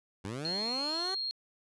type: linear sweep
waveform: 15% pulse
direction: up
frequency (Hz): 89.5 to 390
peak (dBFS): -30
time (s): 0.24-1.15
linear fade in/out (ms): 10
type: tone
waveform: sine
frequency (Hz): 4245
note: C8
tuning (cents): +24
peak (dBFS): -32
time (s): 0.45-1.31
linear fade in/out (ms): 0
effects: resampled to 24000 Hz